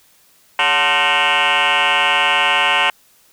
sine tone with frequency modulation, 1856 Hz, A#6, 8 cents flat, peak -10 dBFS, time 0.59-2.9 s, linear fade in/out 2 ms, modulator 161 Hz, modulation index 7.1, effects tanh soft clip ceiling -10 dBFS + white hiss -53 dBFS RMS until 3.32 s

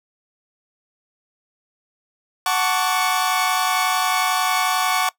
sawtooth chord, D major seventh, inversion first, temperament equal with one note detuned, 740 / 880 / 1108.7 / 1159.8 Hz, F#5 / A5 / C#6 / D6, 0 / 0 / 0 / -22 cents, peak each -18 / -22 / -19 / -21 dBFS, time 2.46-5.09 s, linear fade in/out 2 ms, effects noise-tail reverb RT60 0.1 s tail -20 dB re dry

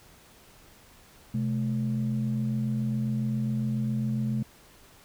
sine tone pair together, 128 / 215.3 Hz, C3 / A3, -38 / -37 cents, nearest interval major sixth, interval 901 cents, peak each -27 dBFS, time 1.34-4.43 s, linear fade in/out 5 ms, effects tanh soft clip ceiling -20 dBFS + pink hiss -55 dBFS RMS until 5.04 s

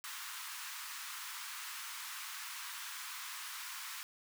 pink high-pass noise, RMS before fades -45 dBFS, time 0.04-4.03 s, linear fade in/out 0 ms, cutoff 1000 Hz, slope 48 dB/octave, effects none

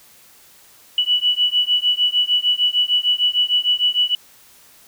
sine beating tone pair, 2950 / 2956.6 Hz, F#7 / F#7, -6 / -2 cents, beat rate 6.6 Hz, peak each -18 dBFS, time 0.98-4.15 s, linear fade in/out 2 ms, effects white hiss -49 dBFS RMS until 4.87 s

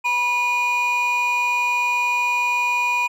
triangle tone pair together, 973.1 / 2452 Hz, B5 / D#7, -26 / -26 cents, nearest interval octave + major third, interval 1600 cents, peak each -18 / -17 dBFS, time 0.04-3.08 s, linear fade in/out 20 ms, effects tanh soft clip ceiling -13 dBFS

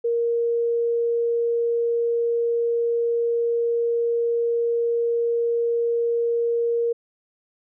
sine tone, 468.3 Hz, A#4, 8 cents sharp, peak -19 dBFS, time 0.04-6.93 s, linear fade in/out 10 ms, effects none

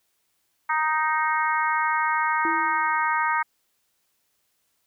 harmonic tone, 311.1 Hz, D#4, in tune, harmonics 3 / 4 / 5 / 6 / 7, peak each -24 / -26 / -28 / -30 / -31 dBFS, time 0.69-3.43 s, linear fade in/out 10 ms
sine tone with exponential decay, 329.6 Hz, E4, in tune, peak -26 dBFS, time 2.45-3.24 s, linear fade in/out 1 ms, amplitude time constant 170 ms
effects white hiss -71 dBFS RMS until 4.86 s

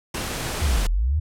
pink noise, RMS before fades -28 dBFS, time 0.14-0.87 s, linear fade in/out 5 ms
sine linear two-way sweep, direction down then up, 82.41 to 34.65 to 82.41 Hz, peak -18 dBFS, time 0.61-1.2 s, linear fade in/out 10 ms, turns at 0.87 s
effects low-pass 12000 Hz 12 dB/octave

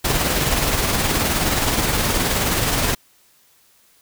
pink noise with tremolo, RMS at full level -18 dBFS, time 0.04-2.95 s, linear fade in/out 10 ms, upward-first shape sine, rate 19 Hz, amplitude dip 35%, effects white hiss -56 dBFS RMS until 4.01 s

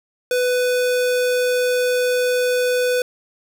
square tone, 497.7 Hz, B4, 13 cents sharp, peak -17 dBFS, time 0.31-3.02 s, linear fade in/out 2 ms, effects 9-bit

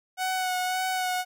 sawtooth tone with vibrato, 740 Hz, F#5, in tune, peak -22 dBFS, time 0.17-1.25 s, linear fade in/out 50 ms, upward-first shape sine, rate 1.8 Hz, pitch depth 21 cents each way, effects none

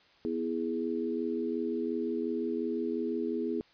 sine chord, E major, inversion second, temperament equal, 246.9 / 329.6 / 415.3 Hz, B3 / E4 / G#4, 0 / 0 / 0 cents, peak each -34 dBFS, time 0.25-3.61 s, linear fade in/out 0 ms, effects white hiss -62 dBFS RMS until 3.73 s + resampled to 11025 Hz

